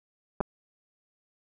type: clicks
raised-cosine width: 1 ms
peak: -14 dBFS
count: 2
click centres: 0.405 / 0.41 s
effects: none